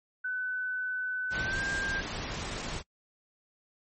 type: tone with pitch glide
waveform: sine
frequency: 1504 to 1593.4 Hz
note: F#6 to G6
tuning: +28 to +28 cents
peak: -30 dBFS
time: 0.24-2.01 s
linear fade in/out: 10 ms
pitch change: +100 cents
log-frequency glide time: 1.36-1.62 s
type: noise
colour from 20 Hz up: pink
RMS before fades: -36 dBFS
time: 1.3-2.83 s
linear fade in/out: 50 ms
effects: noise-tail reverb RT60 0.1 s tail -25 dB re dry + MP3 32 kbps